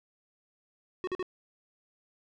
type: tone bursts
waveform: square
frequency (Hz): 369.1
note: F#4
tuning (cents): -4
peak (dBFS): -31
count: 3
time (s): 1.04-1.227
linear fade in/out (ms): 0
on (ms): 33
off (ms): 44
effects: low-pass 3000 Hz 12 dB/octave